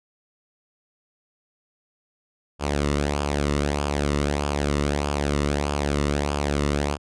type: tone with flanger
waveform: sawtooth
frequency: 72.3 Hz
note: D2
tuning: 27 cents flat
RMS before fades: -24 dBFS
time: 2.59-6.98 s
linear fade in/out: 50 ms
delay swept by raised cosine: 0.5 to 1.27 ms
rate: 1.6 Hz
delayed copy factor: -0.6
effects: resampled to 22050 Hz